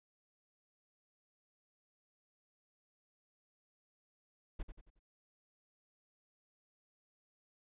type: noise with echo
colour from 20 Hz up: brown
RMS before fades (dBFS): -38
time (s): 4.59-4.63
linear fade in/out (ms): 10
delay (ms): 91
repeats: 4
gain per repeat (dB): -8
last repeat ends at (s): 4.994
effects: resampled to 8000 Hz